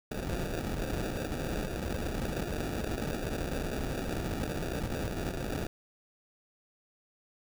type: noise with sample-and-hold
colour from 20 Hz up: pink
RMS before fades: -34 dBFS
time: 0.11-5.67 s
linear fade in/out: 5 ms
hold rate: 1050 Hz
effects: none